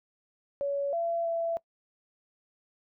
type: tone with pitch steps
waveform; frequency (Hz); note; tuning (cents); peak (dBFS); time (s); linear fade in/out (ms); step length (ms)
sine; 563 / 676 / 669; C#5 / E5 / E5; +27 / +43 / +25; -27; 0.61-1.57; 0; 320
effects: noise-tail reverb RT60 0.1 s tail -22 dB re dry